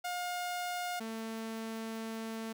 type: tone pair in turn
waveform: sawtooth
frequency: 713 / 223.7 Hz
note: F5 / A3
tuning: +36 / +29 cents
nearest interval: octave + minor sixth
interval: 2007 cents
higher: first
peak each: -31 / -34 dBFS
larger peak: first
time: 0.04-1 / 1-2.53 s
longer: second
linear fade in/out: 10 ms
effects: none